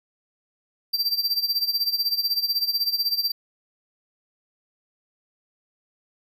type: tone with tremolo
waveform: square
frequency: 4699 Hz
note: D8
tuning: in tune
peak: -19 dBFS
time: 0.93-3.32 s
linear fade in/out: 10 ms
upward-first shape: sine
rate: 16 Hz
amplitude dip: 80%
effects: none